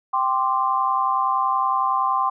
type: chord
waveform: sine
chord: G suspended fourth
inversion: none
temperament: just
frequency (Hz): 784 / 1045.3 / 1176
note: G5 / C6 / D6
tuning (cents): 0 / -2 / +2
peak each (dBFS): -24 / -20 / -25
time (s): 0.13-2.3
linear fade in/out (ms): 10
effects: none

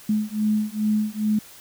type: beating tone pair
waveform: sine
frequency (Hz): 212 / 214.4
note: G#3 / A3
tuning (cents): +36 / -45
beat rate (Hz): 2.4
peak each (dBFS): -23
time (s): 0.09-1.39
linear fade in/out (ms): 5
effects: white hiss -46 dBFS RMS until 1.6 s

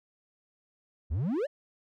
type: exponential sweep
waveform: triangle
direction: up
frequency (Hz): 65.41 to 632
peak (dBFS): -25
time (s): 1.1-1.47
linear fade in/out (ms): 20
effects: none

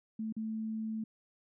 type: tone with dropouts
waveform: sine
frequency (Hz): 220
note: A3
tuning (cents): 0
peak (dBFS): -34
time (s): 0.19-1.04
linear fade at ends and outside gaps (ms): 5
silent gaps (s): 0.325-0.365
effects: none

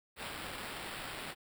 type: noise with sample-and-hold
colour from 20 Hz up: white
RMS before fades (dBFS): -43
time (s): 0.16-1.35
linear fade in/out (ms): 50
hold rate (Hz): 6300
effects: none

